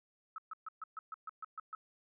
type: tone bursts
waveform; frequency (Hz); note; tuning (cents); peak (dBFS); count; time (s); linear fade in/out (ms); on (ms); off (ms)
sine; 1292; E6; -35; -40; 10; 0.36-1.75; 2; 22; 130
effects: none